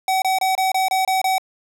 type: tone bursts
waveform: square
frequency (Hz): 758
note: F#5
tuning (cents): +42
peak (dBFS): -17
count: 8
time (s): 0.08-1.382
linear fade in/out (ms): 2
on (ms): 140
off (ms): 26
effects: none